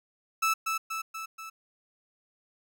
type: tone with echo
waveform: 30% pulse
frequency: 1312 Hz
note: E6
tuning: 9 cents flat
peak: -21 dBFS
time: 0.42-0.54 s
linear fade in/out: 10 ms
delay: 240 ms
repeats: 4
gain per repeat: -4 dB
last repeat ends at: 1.5 s
effects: none